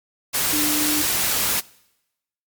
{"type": "tone in noise", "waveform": "sine", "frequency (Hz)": 300, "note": "D4", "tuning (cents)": 37, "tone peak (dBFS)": -23, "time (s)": [0.52, 1.03], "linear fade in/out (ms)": 20, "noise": "white", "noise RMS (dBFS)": -21, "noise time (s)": [0.33, 1.61], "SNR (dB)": -5, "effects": ["noise-tail reverb RT60 0.9 s tail -23 dB re dry", "MP3 96 kbps"]}